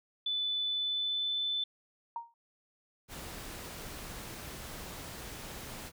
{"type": "tone with pitch glide", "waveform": "sine", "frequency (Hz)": [3494, 3516], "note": ["A7", "A7"], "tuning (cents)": [-13, -2], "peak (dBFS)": -30, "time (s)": [0.26, 1.64], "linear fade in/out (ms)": 5, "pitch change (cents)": 11, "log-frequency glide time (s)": [0.66, 1.37]}
{"type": "tone with exponential decay", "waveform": "sine", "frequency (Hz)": 932.3, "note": "A#5", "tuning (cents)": 0, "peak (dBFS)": -32, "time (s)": [2.16, 2.34], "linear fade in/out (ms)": 2, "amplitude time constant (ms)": 39}
{"type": "noise", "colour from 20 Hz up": "pink", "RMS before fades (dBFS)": -44, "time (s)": [3.08, 5.92], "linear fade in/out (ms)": 50}
{"effects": []}